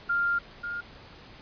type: tone pair in turn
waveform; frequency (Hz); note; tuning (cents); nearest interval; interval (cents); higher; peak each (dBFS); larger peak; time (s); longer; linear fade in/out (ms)
sine; 1396.9 / 1413.1; F6 / F6; 0 / +20; unison; 20; second; -23 / -31; first; 0.09-0.39 / 0.63-0.81; first; 10
effects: pink hiss -49 dBFS RMS until 1.41 s + resampled to 11025 Hz